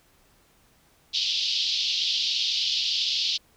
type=band-pass noise; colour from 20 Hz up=pink; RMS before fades=-26 dBFS; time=1.13-3.38 s; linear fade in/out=20 ms; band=3000 to 5100 Hz; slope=48 dB/octave; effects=pink hiss -61 dBFS RMS until 3.56 s